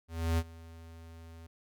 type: tone with ADSR envelope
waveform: square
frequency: 82.41 Hz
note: E2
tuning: in tune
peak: -26 dBFS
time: 0.08-1.47 s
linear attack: 300 ms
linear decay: 50 ms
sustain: -22 dB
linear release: 8 ms
effects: none